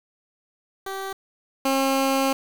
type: tone pair in turn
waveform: 15% pulse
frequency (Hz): 387.5 / 269.5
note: G4 / C#4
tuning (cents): -20 / -49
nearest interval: tritone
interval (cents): 629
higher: first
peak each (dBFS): -24 / -13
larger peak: second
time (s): 0.86-1.13 / 1.65-2.33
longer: second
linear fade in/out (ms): 5
effects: 7-bit